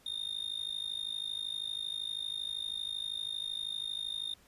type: tone with amplitude modulation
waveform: triangle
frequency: 3658 Hz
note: A#7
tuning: 33 cents flat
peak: -30 dBFS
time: 0.06-4.34 s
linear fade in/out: 5 ms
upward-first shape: sine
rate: 52.7 Hz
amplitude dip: 90%
effects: pink hiss -63 dBFS RMS until 4.47 s + resampled to 32000 Hz